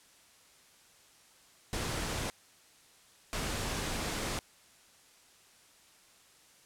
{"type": "noise bursts at uneven times", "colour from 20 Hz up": "pink", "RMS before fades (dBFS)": -35, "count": 2, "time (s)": [[1.73, 2.3], [3.33, 4.39]], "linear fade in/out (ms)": 0, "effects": ["white hiss -61 dBFS RMS until 6.65 s", "low-pass 10000 Hz 12 dB/octave"]}